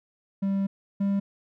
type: tone pair in turn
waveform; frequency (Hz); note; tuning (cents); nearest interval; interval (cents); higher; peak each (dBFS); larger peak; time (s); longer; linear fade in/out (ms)
triangle; 196 / 198.51; G3 / G3; 0 / +22; unison; 22; second; -21 / -20; second; 0.42-0.67 / 1-1.2; first; 10
effects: none